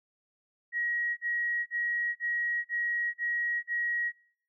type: tone bursts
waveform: sine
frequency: 1900 Hz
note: A#6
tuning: 33 cents sharp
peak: -28 dBFS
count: 7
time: 0.72-4.122 s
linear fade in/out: 50 ms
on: 450 ms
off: 42 ms
effects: noise-tail reverb RT60 0.6 s tail -22 dB re dry